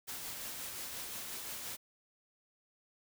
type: noise with tremolo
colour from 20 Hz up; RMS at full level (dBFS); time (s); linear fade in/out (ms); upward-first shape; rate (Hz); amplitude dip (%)
white; -42; 0.07-1.77; 20; sine; 5.7; 25
effects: none